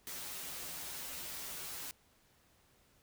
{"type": "noise with comb filter", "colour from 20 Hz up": "white", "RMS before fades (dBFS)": -44, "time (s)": [0.07, 1.91], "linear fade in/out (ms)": 0, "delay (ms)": 9.2, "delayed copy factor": -0.65, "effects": ["pink hiss -69 dBFS RMS until 3.02 s"]}